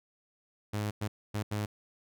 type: tone bursts at uneven times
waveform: sawtooth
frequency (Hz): 104.7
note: G#2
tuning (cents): +15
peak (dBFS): -27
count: 4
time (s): 0.73-0.91 / 1.01-1.08 / 1.34-1.43 / 1.51-1.66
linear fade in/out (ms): 10
effects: none